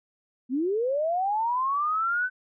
sine linear sweep, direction up, 237.3 to 1525 Hz, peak -23 dBFS, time 0.49-2.3 s, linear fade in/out 50 ms, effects none

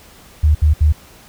sine tone bursts, 76 Hz, D#2, 40 cents flat, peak -8 dBFS, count 3, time 0.43-0.926 s, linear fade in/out 10 ms, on 120 ms, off 68 ms, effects pink hiss -44 dBFS RMS until 1.28 s

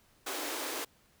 pink high-pass noise, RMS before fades -37 dBFS, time 0.26-0.85 s, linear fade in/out 10 ms, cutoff 270 Hz, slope 96 dB/octave, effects pink hiss -66 dBFS RMS until 1.2 s

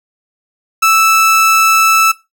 30% pulse tone, 1315 Hz, E6, 5 cents flat, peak -4 dBFS, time 0.82-2.12 s, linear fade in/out 10 ms, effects noise-tail reverb RT60 0.2 s tail -17 dB re dry

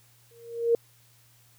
sine tone with exponential growth, 466.2 Hz, A#4, in tune, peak -16 dBFS, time 0.31-0.75 s, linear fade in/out 2 ms, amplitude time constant 95 ms, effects added 118 Hz sine -61 dBFS peak until 1.58 s + white hiss -61 dBFS RMS until 1.58 s

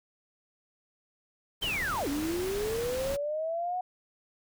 pink noise, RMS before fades -38 dBFS, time 1.61-3.17 s, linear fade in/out 20 ms
sine linear two-way sweep, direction down then up, 3168 to 273.3 to 740 Hz, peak -29 dBFS, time 1.62-3.81 s, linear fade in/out 5 ms, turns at 2.08 s
effects none

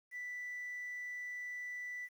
sine tone, 1975.5 Hz, B6, in tune, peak -39 dBFS, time 0.11-2.09 s, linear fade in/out 50 ms, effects tanh soft clip ceiling -38 dBFS + 11-bit

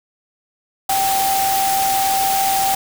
sine tone in noise, 778 Hz, G5, 13 cents flat, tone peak -16 dBFS, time 0.89-2.75 s, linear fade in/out 5 ms, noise white, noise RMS -22 dBFS, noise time 0.89-2.75 s, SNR +3 dB, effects none

